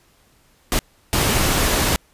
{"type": "noise bursts at uneven times", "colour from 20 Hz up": "pink", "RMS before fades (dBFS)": -18, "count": 2, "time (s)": [[0.72, 0.79], [1.13, 1.96]], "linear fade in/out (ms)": 0, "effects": ["pink hiss -57 dBFS RMS until 2.13 s", "resampled to 32000 Hz"]}